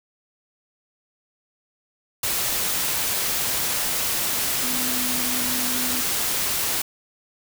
sine tone in noise, 250.3 Hz, B3, 23 cents sharp, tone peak -31 dBFS, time 4.63-6.01 s, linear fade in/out 5 ms, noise white, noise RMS -24 dBFS, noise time 2.23-6.82 s, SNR -10 dB, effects none

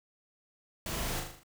pink noise with echo, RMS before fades -37 dBFS, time 0.86-1.2 s, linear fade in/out 2 ms, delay 39 ms, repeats 6, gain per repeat -4 dB, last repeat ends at 1.434 s, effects none

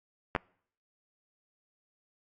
clicks, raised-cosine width 0.5 ms, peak -13 dBFS, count 2, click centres 0.351 / 0.362 s, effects noise-tail reverb RT60 0.6 s tail -26 dB re dry + AAC 48 kbps

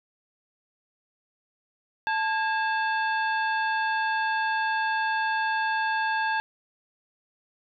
harmonic tone with a mistuned harmonic, 880 Hz, A5, in tune, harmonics 1 / 2 / 3 / 4 / 5, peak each -26 / -27 / -36 / -42 / -43 dBFS, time 2.07-6.4 s, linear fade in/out 0 ms, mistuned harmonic 2, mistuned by -130 cents, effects none

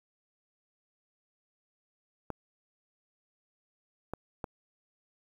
clicks, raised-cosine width 1 ms, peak -21 dBFS, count 3, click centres 2.303 / 4.136 / 4.442 s, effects 9-bit

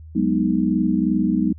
sine chord, G# minor seventh, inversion third, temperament equal, 185 / 207.7 / 246.9 / 311.1 Hz, F#3 / G#3 / B3 / D#4, 0 / 0 / 0 / 0 cents, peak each -22 dBFS, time 0.15-1.53 s, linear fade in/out 10 ms, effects added 79 Hz sine -37 dBFS peak until 1.58 s

